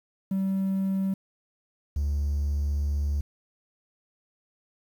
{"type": "tone pair in turn", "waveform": "triangle", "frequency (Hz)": [192.6, 72.14], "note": ["G3", "D2"], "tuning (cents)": [-30, -30], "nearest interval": "octave + perfect fourth", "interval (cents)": 1700, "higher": "first", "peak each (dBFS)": [-21, -21], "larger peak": "neither", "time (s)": [[0.31, 1.14], [1.96, 3.21]], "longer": "second", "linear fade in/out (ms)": 5, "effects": ["tanh soft clip ceiling -18 dBFS", "9-bit"]}